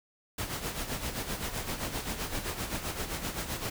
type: noise with tremolo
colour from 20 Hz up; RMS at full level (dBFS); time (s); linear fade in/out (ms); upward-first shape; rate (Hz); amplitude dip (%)
pink; -33; 0.38-3.7; 5; sine; 7.7; 60
effects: none